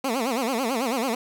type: tone with vibrato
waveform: 15% pulse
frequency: 246.4 Hz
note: B3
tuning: 4 cents flat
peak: -17 dBFS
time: 0.04-1.15 s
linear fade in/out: 5 ms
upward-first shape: sine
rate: 9.1 Hz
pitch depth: 200 cents each way
effects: none